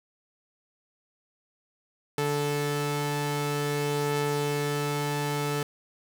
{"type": "tone pair together", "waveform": "sawtooth", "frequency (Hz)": [145.9, 437.2], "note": ["D3", "A4"], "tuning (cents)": [-11, -11], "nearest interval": "octave + perfect fifth", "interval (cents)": 1900, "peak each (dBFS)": -25, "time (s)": [2.18, 5.63], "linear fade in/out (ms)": 2, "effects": []}